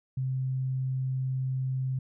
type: tone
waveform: sine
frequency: 130.81 Hz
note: C3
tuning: in tune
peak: -27 dBFS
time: 0.17-1.99 s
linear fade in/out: 5 ms
effects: none